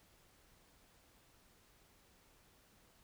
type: silence
effects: pink hiss -68 dBFS RMS until 3.03 s